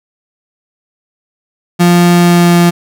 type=tone with pitch glide; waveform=35% pulse; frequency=174.61 to 173 Hz; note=F3 to F3; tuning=0 to -16 cents; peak=-3 dBFS; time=1.79-2.71 s; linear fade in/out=20 ms; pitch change=-16 cents; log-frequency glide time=2.13-2.57 s; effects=none